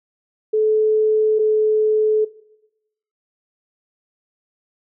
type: tone pair in turn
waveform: sine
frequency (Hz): 432.4 / 430.8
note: A4 / A4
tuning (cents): -30 / -37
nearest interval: unison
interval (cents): 7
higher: first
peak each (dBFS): -14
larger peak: neither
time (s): 0.53-1.39 / 1.39-2.25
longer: neither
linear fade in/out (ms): 10
effects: noise-tail reverb RT60 0.9 s tail -18 dB re dry